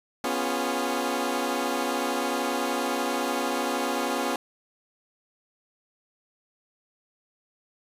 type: chord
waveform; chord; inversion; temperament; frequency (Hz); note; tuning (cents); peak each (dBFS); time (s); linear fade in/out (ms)
15% pulse; C# dominant seventh; third; equal with one note detuned; 246.9 / 277.2 / 349.2 / 409.1; B3 / C#4 / E#4 / G#4; 0 / 0 / 0 / -26; -24 / -24 / -25 / -27; 0.24-4.36; 2
effects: resampled to 32000 Hz + 9-bit